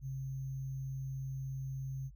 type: tone with sample-and-hold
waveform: sine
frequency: 133.3 Hz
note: C3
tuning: 33 cents sharp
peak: -37 dBFS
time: 0.01-2.11 s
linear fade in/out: 50 ms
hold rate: 6300 Hz
effects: added 50 Hz sine -52 dBFS peak until 2.15 s